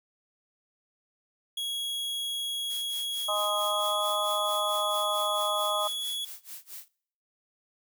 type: tone with pitch glide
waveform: 45% pulse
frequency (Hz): 3322 to 3370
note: G#7 to G#7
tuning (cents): 0 to +25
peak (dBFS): -30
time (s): 1.57-6.25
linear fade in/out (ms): 5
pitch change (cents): +25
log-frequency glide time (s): 3.63-4.08
type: noise with tremolo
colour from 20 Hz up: blue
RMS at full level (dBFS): -41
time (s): 2.7-6.88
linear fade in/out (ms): 0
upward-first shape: sine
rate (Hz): 4.5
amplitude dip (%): 95
type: harmonic tone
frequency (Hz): 207.7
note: G#3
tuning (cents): 0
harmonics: 3 / 4 / 5 / 6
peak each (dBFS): -31 / -35 / -34 / -31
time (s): 3.28-5.88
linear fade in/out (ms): 10
effects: noise-tail reverb RT60 0.6 s tail -25 dB re dry